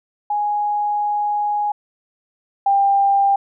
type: tone pair in turn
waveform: sine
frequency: 830 / 794.9 Hz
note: G#5 / G5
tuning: -1 / +24 cents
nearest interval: minor second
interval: 75 cents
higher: first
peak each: -17 / -12 dBFS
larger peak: second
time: 0.3-1.72 / 2.66-3.36 s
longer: first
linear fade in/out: 5 ms
effects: none

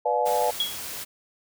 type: chord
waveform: sine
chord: B diminished seventh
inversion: none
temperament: just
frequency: 493.9 / 592.7 / 711.2 / 853.4 Hz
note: B4 / D5 / F5 / Ab5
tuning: 0 / +16 / +31 / +47 cents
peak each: -26 / -27 / -27 / -25 dBFS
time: 0.05-0.51 s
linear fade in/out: 10 ms
type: noise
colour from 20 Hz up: white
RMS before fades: -35 dBFS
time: 0.25-1.05 s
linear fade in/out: 20 ms
type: tone with exponential decay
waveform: sine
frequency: 3322 Hz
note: G#7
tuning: in tune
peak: -19 dBFS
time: 0.6-0.84 s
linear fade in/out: 2 ms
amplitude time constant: 51 ms
effects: none

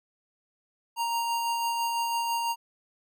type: tone with tremolo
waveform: square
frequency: 932.3 Hz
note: A#5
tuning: in tune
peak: -26 dBFS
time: 0.96-2.56 s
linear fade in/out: 50 ms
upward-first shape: sine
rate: 6 Hz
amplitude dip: 25%
effects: none

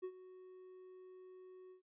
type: tone with ADSR envelope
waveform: triangle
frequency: 370 Hz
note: F#4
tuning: in tune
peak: -37 dBFS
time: 0.02-1.82 s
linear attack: 23 ms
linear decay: 68 ms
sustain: -15 dB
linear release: 110 ms
effects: resampled to 8000 Hz

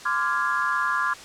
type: chord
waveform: sine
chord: D half-diminished seventh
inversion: third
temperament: equal with one note detuned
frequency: 1032.7 / 1174.7 / 1396.9 / 1661.2 Hz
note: C6 / D6 / F6 / Ab6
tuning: -23 / 0 / 0 / 0 cents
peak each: -27 dBFS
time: 0.05-1.14 s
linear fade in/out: 10 ms
effects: white hiss -42 dBFS RMS until 1.24 s + low-pass 7000 Hz 12 dB/octave

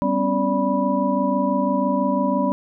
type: tone cluster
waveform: sine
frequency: 195.8 / 251.5 / 277.5 / 581 / 981 Hz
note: G3 / B3 / C#4 / D5 / B5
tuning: -2 / +32 / +2 / -19 / -12 cents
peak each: -24 dBFS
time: 0.02-2.52 s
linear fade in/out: 0 ms
effects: none

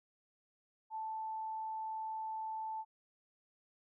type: tone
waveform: sine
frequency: 879 Hz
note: A5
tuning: 2 cents flat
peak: -38 dBFS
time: 0.9-2.85 s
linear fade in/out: 50 ms
effects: none

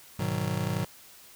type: chord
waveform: square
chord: G# minor seventh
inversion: none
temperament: just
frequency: 103.83 / 124.59 / 155.74 / 186.89 Hz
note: G#2 / B2 / D#3 / F#3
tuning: 0 / +16 / +2 / +18 cents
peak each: -34 dBFS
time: 0.19-0.85 s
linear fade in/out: 5 ms
effects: white hiss -52 dBFS RMS until 1.35 s

